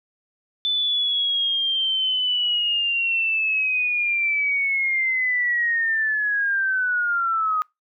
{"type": "linear sweep", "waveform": "sine", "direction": "down", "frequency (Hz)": [3520, 1244.5], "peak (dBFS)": -19, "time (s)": [0.65, 7.62], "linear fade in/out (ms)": 0, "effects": ["noise-tail reverb RT60 0.2 s tail -25 dB re dry"]}